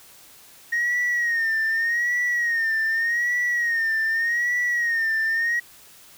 sine tone with vibrato, 1864.7 Hz, A#6, in tune, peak -18 dBFS, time 0.72-5.6 s, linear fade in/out 10 ms, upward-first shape sine, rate 0.84 Hz, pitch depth 79 cents each way, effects tanh soft clip ceiling -18 dBFS + white hiss -49 dBFS RMS until 6.17 s

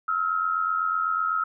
sine tone pair together, 1291 / 1379 Hz, E6 / F6, -37 / -22 cents, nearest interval minor second, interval 115 cents, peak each -24 / -27 dBFS, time 0.08-1.44 s, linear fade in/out 5 ms, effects none

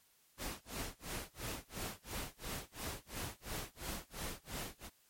pink noise with tremolo, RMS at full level -41 dBFS, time 0.37-4.9 s, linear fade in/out 50 ms, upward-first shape sine, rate 2.9 Hz, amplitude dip 100%, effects white hiss -70 dBFS RMS until 5.09 s + MP3 64 kbps

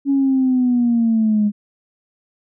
sine linear sweep, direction down, 280 to 205.1 Hz, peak -12 dBFS, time 0.05-1.52 s, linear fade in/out 50 ms, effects tanh soft clip ceiling -8 dBFS

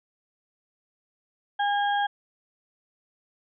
harmonic tone, 814 Hz, G#5, 35 cents flat, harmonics 1 / 2 / 4, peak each -23 / -29 / -35 dBFS, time 1.59-2.07 s, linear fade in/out 10 ms, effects none

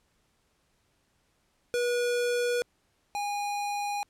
square tone pair in turn, 484.5 / 818.4 Hz, B4 / G#5, -33 / -26 cents, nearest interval major sixth, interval 907 cents, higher second, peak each -26 / -30 dBFS, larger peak first, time 1.74-2.62 / 3.15-4.03 s, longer neither, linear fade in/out 0 ms, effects pink hiss -71 dBFS RMS until 4.09 s + low-pass 11000 Hz 12 dB/octave

